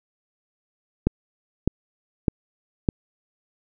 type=click train; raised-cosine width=3 ms; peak=-5 dBFS; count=4; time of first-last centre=1.07-2.888 s; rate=1.65 Hz; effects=none